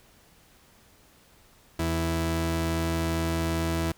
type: tone pair together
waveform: sawtooth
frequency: 82.41 / 164.82 Hz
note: E2 / E3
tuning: 0 / 0 cents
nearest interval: octave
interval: 1200 cents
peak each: -24 / -22 dBFS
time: 1.79-3.92 s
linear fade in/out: 5 ms
effects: pink hiss -58 dBFS RMS until 3.97 s